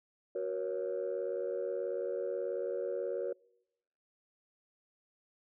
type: chord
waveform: sine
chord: F# major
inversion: none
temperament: equal with one note detuned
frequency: 370 / 476 / 554.4 Hz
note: F#4 / A#4 / C#5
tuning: 0 / +36 / 0 cents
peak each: -37 / -36 / -36 dBFS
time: 0.35-3.33 s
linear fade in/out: 5 ms
effects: noise-tail reverb RT60 0.9 s tail -26 dB re dry + tanh soft clip ceiling -27 dBFS